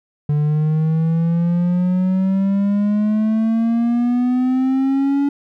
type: exponential sweep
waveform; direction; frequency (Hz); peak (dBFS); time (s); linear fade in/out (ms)
triangle; up; 146.83 to 284.1; -12; 0.29-5.29; 5
effects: none